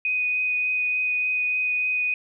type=tone with vibrato; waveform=sine; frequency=2493 Hz; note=D#7; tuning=3 cents sharp; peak=-21 dBFS; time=0.05-2.14 s; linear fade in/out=2 ms; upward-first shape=triangle; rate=3.4 Hz; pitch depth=10 cents each way; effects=none